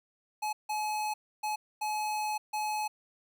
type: tone bursts at uneven times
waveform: square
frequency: 851 Hz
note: G#5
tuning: 42 cents sharp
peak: -31 dBFS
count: 5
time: 0.42-0.53 / 0.69-1.14 / 1.43-1.56 / 1.81-2.38 / 2.53-2.88 s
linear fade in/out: 10 ms
effects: none